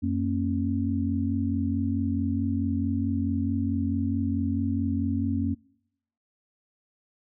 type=tone cluster; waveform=sine; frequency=90.7 / 229.3 / 273.9 Hz; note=F#2 / A#3 / C#4; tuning=-34 / -28 / -21 cents; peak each=-28 dBFS; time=0.02-5.55 s; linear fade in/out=20 ms; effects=noise-tail reverb RT60 0.8 s tail -25 dB re dry